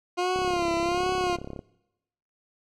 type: tone with vibrato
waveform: 20% pulse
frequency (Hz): 352.7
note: F4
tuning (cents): +17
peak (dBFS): -19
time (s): 0.17-1.37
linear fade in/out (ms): 20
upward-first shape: sine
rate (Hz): 1.3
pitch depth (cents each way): 79
type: click train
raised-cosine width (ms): 2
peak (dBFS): -23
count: 43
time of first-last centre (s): 0.36-1.592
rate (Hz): 34.1
effects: noise-tail reverb RT60 0.9 s tail -22 dB re dry + low-pass 6000 Hz 12 dB/octave